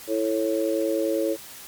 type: harmonic tone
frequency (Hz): 110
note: A2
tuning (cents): 0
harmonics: 3 / 4 / 5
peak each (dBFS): -25 / -27 / -25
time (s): 0.07-1.37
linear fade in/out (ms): 50
effects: white hiss -42 dBFS RMS until 1.67 s + MP3 96 kbps